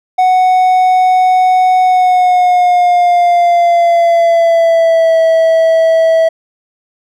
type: tone with pitch glide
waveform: triangle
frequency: 740 to 651.7 Hz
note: F#5 to E5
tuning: 0 to -20 cents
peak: -4 dBFS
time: 0.18-6.29 s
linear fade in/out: 10 ms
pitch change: -220 cents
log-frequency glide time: 1.82-5.19 s
effects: none